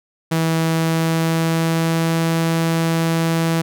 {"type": "tone with pitch glide", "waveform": "sawtooth", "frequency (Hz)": [162.7, 164.5], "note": ["E3", "E3"], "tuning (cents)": [-22, -3], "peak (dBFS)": -12, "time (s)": [0.31, 3.62], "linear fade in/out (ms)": 10, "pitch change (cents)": 19, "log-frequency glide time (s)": [0.68, 2.21], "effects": []}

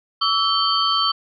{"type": "tone cluster", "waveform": "sine", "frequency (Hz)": [1140, 1310, 3129, 4499], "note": ["C#6", "E6", "G7", "C#8"], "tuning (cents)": [48, -11, -4, 25], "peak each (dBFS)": -22, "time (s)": [0.21, 1.12], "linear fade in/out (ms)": 10, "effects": []}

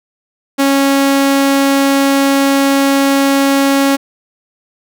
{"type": "tone", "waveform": "sawtooth", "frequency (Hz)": 275.6, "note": "C#4", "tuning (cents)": -10, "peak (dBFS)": -5, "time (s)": [0.58, 3.97], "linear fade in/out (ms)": 20, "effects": []}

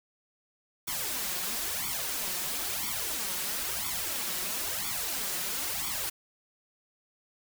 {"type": "noise with flanger", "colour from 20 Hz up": "white", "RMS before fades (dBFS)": -33, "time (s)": [0.87, 6.1], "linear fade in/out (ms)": 10, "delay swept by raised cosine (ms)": [0.88, 5.58], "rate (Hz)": 1, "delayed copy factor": 0.9, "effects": []}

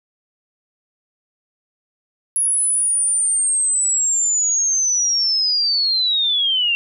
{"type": "linear sweep", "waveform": "sine", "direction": "down", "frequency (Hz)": [10548, 2726], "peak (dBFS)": -15, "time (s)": [2.36, 6.75], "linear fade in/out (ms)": 0, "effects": []}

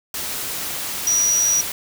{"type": "tone in noise", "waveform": "sine", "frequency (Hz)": 5800, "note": "F#8", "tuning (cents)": -35, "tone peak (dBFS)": -15, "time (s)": [1.07, 1.61], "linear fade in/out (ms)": 2, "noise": "white", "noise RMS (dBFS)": -27, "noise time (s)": [0.14, 1.72], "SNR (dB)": 9, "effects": []}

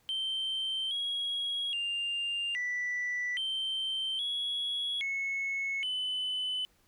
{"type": "tone with pitch steps", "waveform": "sine", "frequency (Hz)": [3118, 3308, 2798, 1969, 3117, 3348, 2194, 3016], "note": ["G7", "G#7", "F7", "B6", "G7", "G#7", "C#7", "F#7"], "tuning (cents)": [-10, -8, 3, -6, -11, 13, -18, 32], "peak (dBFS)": -29, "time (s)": [0.09, 6.65], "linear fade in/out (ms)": 0, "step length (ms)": 820, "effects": ["tanh soft clip ceiling -28 dBFS", "pink hiss -68 dBFS RMS until 6.87 s"]}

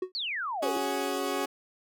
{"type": "tone with exponential decay", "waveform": "triangle", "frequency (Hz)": 370, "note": "F#4", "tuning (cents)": 0, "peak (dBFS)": -23, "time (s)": [0.02, 0.12], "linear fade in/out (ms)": 5, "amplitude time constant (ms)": 21}
{"type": "exponential sweep", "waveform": "sine", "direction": "down", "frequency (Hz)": [4641, 329.6], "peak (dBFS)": -30, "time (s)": [0.15, 0.77], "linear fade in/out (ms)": 0}
{"type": "chord", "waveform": "20% pulse", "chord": "C# suspended fourth", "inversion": "none", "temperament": "equal", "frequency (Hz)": [277.2, 370, 415.3], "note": ["C#4", "F#4", "G#4"], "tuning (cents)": [0, 0, 0], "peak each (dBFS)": -28, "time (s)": [0.62, 1.46], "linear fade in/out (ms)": 10}
{"effects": []}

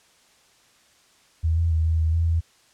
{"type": "tone with pitch steps", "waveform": "sine", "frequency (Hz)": [80.9, 83.5, 80.2, 81, 80.1, 83, 82.5], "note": ["E2", "E2", "E2", "E2", "E2", "E2", "E2"], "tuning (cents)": [-32, 23, -47, -30, -49, 12, 2], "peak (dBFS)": -18, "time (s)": [1.43, 2.41], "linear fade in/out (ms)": 20, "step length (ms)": 140, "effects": ["white hiss -58 dBFS RMS until 2.73 s", "low-pass 8000 Hz 12 dB/octave"]}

